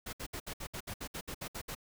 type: noise bursts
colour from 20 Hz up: pink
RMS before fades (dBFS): -41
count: 13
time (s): 0.06-1.751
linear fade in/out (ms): 10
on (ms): 71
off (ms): 64
effects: none